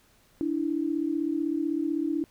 sine tone pair together, 292.7 / 328.6 Hz, D4 / E4, -6 / -5 cents, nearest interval major second, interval 201 cents, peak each -28 / -28 dBFS, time 0.41-2.24 s, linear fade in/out 0 ms, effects pink hiss -62 dBFS RMS until 2.3 s

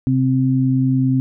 sine tone pair together, 131.41 / 261.6 Hz, C3 / C4, +8 / 0 cents, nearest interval octave, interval 1192 cents, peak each -16 dBFS, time 0.07-1.2 s, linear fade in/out 0 ms, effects none

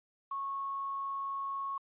sine tone with quantisation, 1099 Hz, C#6, 15 cents flat, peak -34 dBFS, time 0.31-1.78 s, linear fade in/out 5 ms, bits 10, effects resampled to 8000 Hz

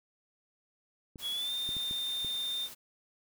clicks, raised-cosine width 3 ms, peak -32 dBFS, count 5, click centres 1.158 / 1.691 / 1.767 / 1.911 / 2.247 s
white noise, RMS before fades -47 dBFS, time 1.18-2.75 s, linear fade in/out 20 ms
triangle tone with pitch glide, 3357 to 3619 Hz, G#7 to A7, +18 to +48 cents, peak -31 dBFS, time 1.21-2.69 s, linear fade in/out 50 ms, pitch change +130 cents, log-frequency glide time 1.31-1.52 s
effects none

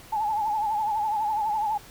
sine tone with vibrato, 854 Hz, G#5, 48 cents sharp, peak -23 dBFS, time 0.12-1.78 s, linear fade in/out 10 ms, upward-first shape triangle, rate 12 Hz, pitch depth 88 cents each way, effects pink hiss -48 dBFS RMS until 1.9 s

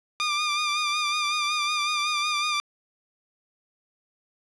15% pulse tone with vibrato, 1200 Hz, D6, 37 cents sharp, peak -17 dBFS, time 0.2-2.6 s, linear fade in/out 0 ms, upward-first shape sine, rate 5.4 Hz, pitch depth 40 cents each way, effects resampled to 22050 Hz + 9-bit

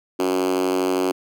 5% pulse tone with high-pass filter, 92.5 Hz, F#2, in tune, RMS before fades -21 dBFS, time 0.19-1.12 s, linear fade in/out 10 ms, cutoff 320 Hz, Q 9.6, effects none

